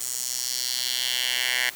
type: tone with high-pass filter sweep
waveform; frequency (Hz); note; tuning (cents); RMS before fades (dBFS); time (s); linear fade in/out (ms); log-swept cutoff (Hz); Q
10% pulse; 125.5; B2; +28; -27; 0-1.7; 10; 7700 to 2000; 2.1
effects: white hiss -42 dBFS RMS until 1.75 s